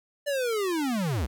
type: linear sweep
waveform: square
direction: down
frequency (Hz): 590 to 55.4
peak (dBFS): -26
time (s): 0.26-1.27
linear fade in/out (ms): 20
effects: 11-bit